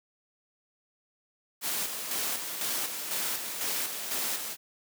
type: noise with tremolo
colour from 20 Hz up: white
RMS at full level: -31 dBFS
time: 1.61-4.57 s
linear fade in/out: 50 ms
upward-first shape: square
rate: 2 Hz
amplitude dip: 45%
effects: high-pass 200 Hz 12 dB/octave